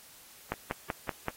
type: click train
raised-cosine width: 0.5 ms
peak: -16 dBFS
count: 5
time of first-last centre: 0.52-1.283 s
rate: 5.24 Hz
effects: white hiss -54 dBFS RMS until 1.36 s + AAC 48 kbps